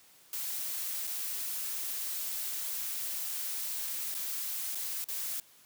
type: noise with dropouts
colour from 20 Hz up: blue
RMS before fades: -36 dBFS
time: 0.33-5.4 s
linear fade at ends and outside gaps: 1 ms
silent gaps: 1.07-1.074 / 4.143-4.149 / 4.748-4.754 / 5.042-5.086 s
effects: white hiss -60 dBFS RMS until 5.65 s + high-pass 80 Hz 12 dB/octave